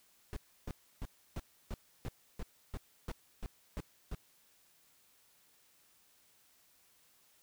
brown noise bursts, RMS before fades -39 dBFS, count 12, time 0.33-4.148 s, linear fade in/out 0 ms, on 34 ms, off 310 ms, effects white hiss -68 dBFS RMS until 7.42 s

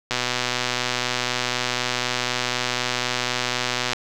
click train, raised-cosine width 0.2 ms, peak -5 dBFS, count 475, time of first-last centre 0.11-3.933 s, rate 124 Hz, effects none

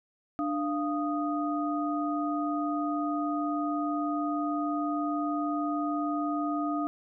sine tone cluster, 295.6 / 692 / 1242 Hz, D4 / F5 / D#6, +11 / -16 / -3 cents, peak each -29 / -34 / -34 dBFS, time 0.39-6.87 s, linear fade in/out 0 ms, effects none

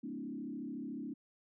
sine tone with frequency modulation, 261.6 Hz, C4, in tune, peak -39 dBFS, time 0.03-1.14 s, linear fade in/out 10 ms, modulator 33.9 Hz, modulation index 1.6, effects none

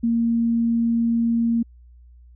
sine tone, 231.8 Hz, A#3, 10 cents flat, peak -17 dBFS, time 0.03-1.63 s, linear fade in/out 10 ms, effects added 60 Hz sine -45 dBFS peak until 2.35 s

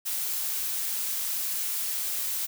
blue noise, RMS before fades -30 dBFS, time 0.05-2.47 s, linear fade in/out 20 ms, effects none

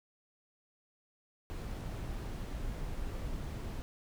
brown noise, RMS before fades -39 dBFS, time 1.5-3.82 s, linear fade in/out 0 ms, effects none

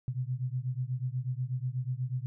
sine beating tone pair, 123.47 / 131.67 Hz, B2 / C3, 0 / +11 cents, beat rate 8.2 Hz, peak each -33 / -34 dBFS, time 0.08-2.26 s, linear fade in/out 0 ms, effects none

